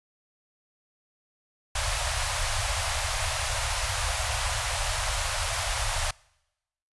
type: band-stop noise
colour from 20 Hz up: pink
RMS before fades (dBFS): -28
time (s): 1.75-6.11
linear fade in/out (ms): 5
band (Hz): 110 to 580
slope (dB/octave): 48
effects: noise-tail reverb RT60 0.9 s tail -25 dB re dry + resampled to 24000 Hz